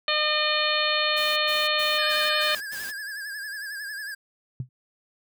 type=harmonic tone; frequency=607 Hz; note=D#5; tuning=43 cents flat; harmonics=1 / 2 / 3 / 4 / 5 / 6 / 7; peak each=-29 / -29 / -29 / -29 / -29 / -29 / -29 dBFS; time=0.08-2.55 s; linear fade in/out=2 ms
type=noise bursts; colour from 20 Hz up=white; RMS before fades=-39 dBFS; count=6; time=1.16-2.92 s; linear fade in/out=20 ms; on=210 ms; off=100 ms
type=tone with vibrato; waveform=square; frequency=1661.2 Hz; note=G#6; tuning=in tune; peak=-33 dBFS; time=1.98-4.15 s; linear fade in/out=10 ms; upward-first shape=sine; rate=11 Hz; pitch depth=79 cents each way
type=tone with exponential decay; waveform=sine; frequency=126.7 Hz; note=B2; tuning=45 cents sharp; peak=-23 dBFS; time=4.6-4.69 s; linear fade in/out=2 ms; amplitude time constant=19 ms
effects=none